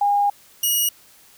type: tone pair in turn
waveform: sine / 5% pulse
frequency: 813 / 2897 Hz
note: G#5 / F#7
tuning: -37 / -37 cents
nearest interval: octave + minor seventh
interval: 2200 cents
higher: second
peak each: -15 / -9 dBFS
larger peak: second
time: 0.01-0.3 / 0.63-0.89 s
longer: first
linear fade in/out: 5 ms
effects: white hiss -51 dBFS RMS until 1.37 s